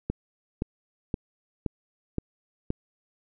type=click train; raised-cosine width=3 ms; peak=-14 dBFS; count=6; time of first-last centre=0.1-2.704 s; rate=1.92 Hz; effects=none